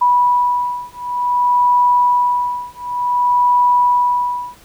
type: beating tone pair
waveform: sine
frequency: 980 / 980.55 Hz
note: B5 / B5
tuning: -14 / -13 cents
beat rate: 0.55 Hz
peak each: -15 dBFS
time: 0.01-4.57 s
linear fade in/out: 10 ms
effects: pink hiss -46 dBFS RMS until 4.64 s